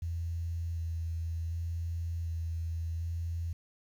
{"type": "tone with vibrato", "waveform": "sine", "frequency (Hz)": 83.3, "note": "E2", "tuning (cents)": 19, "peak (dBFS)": -32, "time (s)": [0.02, 3.53], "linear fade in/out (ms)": 5, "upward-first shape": "square", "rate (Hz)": 0.67, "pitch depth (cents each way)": 15, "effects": ["10-bit"]}